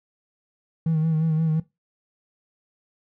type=tone with vibrato; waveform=triangle; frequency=159.4 Hz; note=D#3; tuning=42 cents sharp; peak=-16 dBFS; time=0.86-1.6 s; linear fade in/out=5 ms; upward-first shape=sine; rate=5.7 Hz; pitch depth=42 cents each way; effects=noise-tail reverb RT60 0.2 s tail -20 dB re dry + tanh soft clip ceiling -14 dBFS